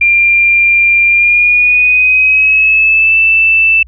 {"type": "tone with pitch glide", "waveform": "sine", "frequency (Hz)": [2387, 2649], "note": ["D7", "E7"], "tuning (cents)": [28, 8], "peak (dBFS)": -5, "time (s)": [0.01, 3.83], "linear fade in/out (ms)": 5, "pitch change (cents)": 180, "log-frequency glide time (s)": [1.07, 3.17], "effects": ["added 60 Hz sine -33 dBFS peak until 3.87 s"]}